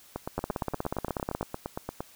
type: two click trains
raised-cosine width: 1 ms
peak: -18 / -15 dBFS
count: 17 / 18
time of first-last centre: 0.16-2.005 / 0.38-1.41 s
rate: 8.67 / 16.5 Hz
effects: white hiss -55 dBFS RMS until 2.15 s